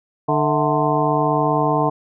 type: harmonic tone with a mistuned harmonic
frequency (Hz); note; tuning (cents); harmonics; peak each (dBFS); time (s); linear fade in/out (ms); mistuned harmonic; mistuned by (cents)
149.3; D3; +29; 1 / 2 / 3 / 4 / 5 / 6 / 7; -23 / -23 / -23 / -23 / -23 / -23 / -23; 0.28-1.9; 10; 4; +150
effects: none